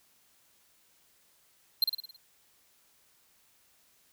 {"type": "tone with echo", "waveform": "square", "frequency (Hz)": 4165, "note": "C8", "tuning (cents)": -9, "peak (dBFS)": -21, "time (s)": [1.82, 1.84], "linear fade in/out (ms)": 2, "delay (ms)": 54, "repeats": 6, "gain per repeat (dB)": -5, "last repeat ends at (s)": 2.164, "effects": ["white hiss -66 dBFS RMS until 4.12 s"]}